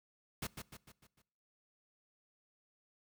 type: noise with echo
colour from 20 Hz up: pink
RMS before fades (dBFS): -40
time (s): 0.42-0.47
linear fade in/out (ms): 5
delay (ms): 150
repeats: 5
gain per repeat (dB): -6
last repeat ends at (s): 1.22
effects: noise-tail reverb RT60 0.8 s tail -23 dB re dry